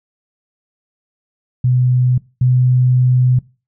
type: tone pair in turn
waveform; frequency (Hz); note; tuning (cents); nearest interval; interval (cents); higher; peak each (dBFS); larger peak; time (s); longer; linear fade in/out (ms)
sine; 125.7 / 126.26; B2 / B2; +31 / +39; unison; 8; second; -10 / -9; second; 1.64-2.18 / 2.41-3.39; second; 5
effects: noise-tail reverb RT60 0.3 s tail -21 dB re dry